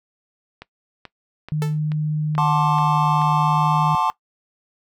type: click train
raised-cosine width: 0.3 ms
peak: -20 dBFS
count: 7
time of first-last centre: 0.62-3.217 s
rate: 2.31 Hz
type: tone with pitch glide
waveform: sine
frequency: 152.6 to 154.19 Hz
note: D#3 to D#3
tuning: -33 to -15 cents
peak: -19 dBFS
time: 1.52-3.95 s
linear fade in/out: 0 ms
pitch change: +18 cents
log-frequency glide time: 3.21-3.76 s
type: tone with exponential decay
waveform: sawtooth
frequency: 440 Hz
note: A4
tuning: in tune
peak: -19 dBFS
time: 1.62-1.79 s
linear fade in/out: 0 ms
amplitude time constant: 36 ms
type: chord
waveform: triangle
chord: D dominant seventh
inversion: first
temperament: just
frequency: 734.2 / 881 / 1057.2 / 1174.7 Hz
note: F#5 / A5 / C6 / D6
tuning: -14 / +2 / +18 / 0 cents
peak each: -24 / -19 / -20 / -23 dBFS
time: 2.38-4.1 s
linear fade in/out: 0 ms
effects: noise-tail reverb RT60 0.1 s tail -19 dB re dry